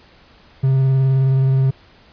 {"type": "tone with vibrato", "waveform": "triangle", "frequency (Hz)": 133.3, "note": "C3", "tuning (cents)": 33, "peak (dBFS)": -10, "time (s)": [0.63, 1.71], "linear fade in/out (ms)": 10, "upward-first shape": "triangle", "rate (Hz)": 19, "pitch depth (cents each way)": 24, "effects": ["pink hiss -49 dBFS RMS until 2.12 s", "resampled to 11025 Hz"]}